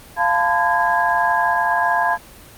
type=tone cluster; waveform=sine; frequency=695 / 880 / 1012 / 1643 Hz; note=F5 / A5 / B5 / G#6; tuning=-9 / 0 / +42 / -19 cents; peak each=-20 dBFS; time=0.16-2.18 s; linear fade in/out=50 ms; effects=pink hiss -42 dBFS RMS until 2.57 s + Opus 24 kbps